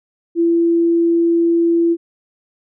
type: tone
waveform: sine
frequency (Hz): 337.1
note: E4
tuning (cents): +39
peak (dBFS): -11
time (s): 0.35-1.97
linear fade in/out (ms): 50
effects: none